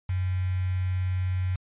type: tone with quantisation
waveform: sine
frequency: 91.9 Hz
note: F#2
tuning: 11 cents flat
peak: -24 dBFS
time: 0.09-1.56 s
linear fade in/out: 5 ms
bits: 7
effects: resampled to 8000 Hz